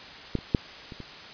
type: clicks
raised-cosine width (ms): 3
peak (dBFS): -12 / -28 / -7 / -27 / -26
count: 5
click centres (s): 0.353 / 0.388 / 0.548 / 0.922 / 1.003
effects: white hiss -43 dBFS RMS until 1.33 s + resampled to 11025 Hz